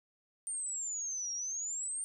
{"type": "exponential two-way sweep", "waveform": "sine", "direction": "down then up", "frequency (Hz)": [8930, 5590, 8930], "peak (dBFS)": -35, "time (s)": [0.47, 2.04], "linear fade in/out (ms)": 0, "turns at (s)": 1.33, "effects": []}